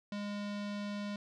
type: tone with low-pass filter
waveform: square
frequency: 204.9 Hz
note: G#3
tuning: 23 cents flat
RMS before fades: -39 dBFS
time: 0.12-1.16 s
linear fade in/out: 2 ms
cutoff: 4500 Hz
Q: 1.4
effects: none